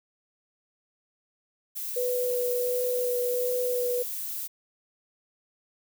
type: noise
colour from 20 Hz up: violet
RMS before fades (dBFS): -34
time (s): 1.75-4.48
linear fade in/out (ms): 20
type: tone with vibrato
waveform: sine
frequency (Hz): 493.9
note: B4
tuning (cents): 0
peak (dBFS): -25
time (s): 1.96-4.03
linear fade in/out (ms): 10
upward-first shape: sine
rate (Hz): 1.4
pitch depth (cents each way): 11
effects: none